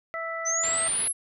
harmonic tone, 659.3 Hz, E5, in tune, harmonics 1 / 2 / 3, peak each -34 / -34 / -34 dBFS, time 0.14-0.88 s, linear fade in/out 0 ms
sine exponential sweep, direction up, 5980 to 11175 Hz, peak -24 dBFS, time 0.45-1.13 s, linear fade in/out 20 ms
white low-pass noise, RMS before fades -38 dBFS, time 0.63-1.08 s, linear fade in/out 5 ms, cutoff 4800 Hz, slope 96 dB/octave
effects none

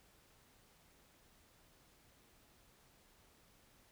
silence, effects pink hiss -68 dBFS RMS until 3.91 s

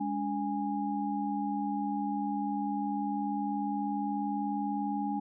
sine tone cluster, 206.4 / 286.5 / 823 Hz, G#3 / D4 / G#5, -10 / -43 / -16 cents, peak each -34 / -34 / -34 dBFS, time 0-5.2 s, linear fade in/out 10 ms, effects none

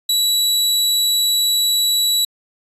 sawtooth tone, 3922 Hz, B7, 13 cents flat, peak -11 dBFS, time 0.09-2.25 s, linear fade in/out 5 ms, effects resampled to 32000 Hz

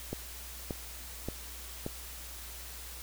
click train, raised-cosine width 2 ms, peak -21 dBFS, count 4, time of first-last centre 0.13-1.864 s, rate 1.73 Hz, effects added 60 Hz sine -47 dBFS peak until 3.02 s + white hiss -46 dBFS RMS until 3.02 s

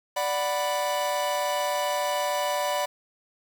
45% pulse chord, B minor, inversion first, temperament equal, 587.3 / 740 / 987.8 Hz, D5 / F#5 / B5, 0 / 0 / 0 cents, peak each -28 / -31 / -29 dBFS, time 0.16-2.86 s, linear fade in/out 10 ms, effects 8-bit

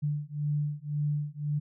sine beating tone pair, 146.7 / 148.6 Hz, D3 / D3, -2 / +21 cents, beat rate 1.9 Hz, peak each -31 dBFS, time 0.02-1.6 s, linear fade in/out 20 ms, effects none

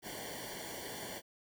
pink noise with comb filter, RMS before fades -44 dBFS, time 0.02-1.22 s, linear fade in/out 50 ms, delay 0.78 ms, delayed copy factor -0.95, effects none

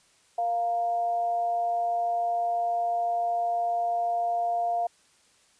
sine tone with amplitude modulation, 698.5 Hz, F5, in tune, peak -22 dBFS, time 0.38-4.87 s, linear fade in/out 5 ms, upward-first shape sine, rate 228 Hz, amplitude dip 40%, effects white hiss -62 dBFS RMS until 5.59 s + resampled to 22050 Hz

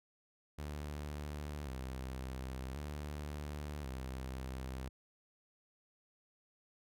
sawtooth tone with vibrato, 69.3 Hz, C#2, in tune, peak -37 dBFS, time 0.58-4.89 s, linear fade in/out 10 ms, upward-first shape square, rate 0.46 Hz, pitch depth 110 cents each way, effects none

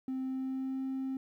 triangle tone with pitch glide, 261.6 to 265.1 Hz, C4 to C4, 0 to +23 cents, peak -30 dBFS, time 0.08-1.17 s, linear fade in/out 2 ms, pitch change +23 cents, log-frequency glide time 0.22-0.82 s, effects tanh soft clip ceiling -28 dBFS + 12-bit

